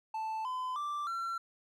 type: tone with pitch steps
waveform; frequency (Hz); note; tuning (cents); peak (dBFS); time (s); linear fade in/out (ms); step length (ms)
triangle; 880 / 1016.7 / 1174.7 / 1357.1; A5 / B5 / D6 / E6; 0 / +50 / 0 / +50; -32; 0.14-1.38; 5; 310
effects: none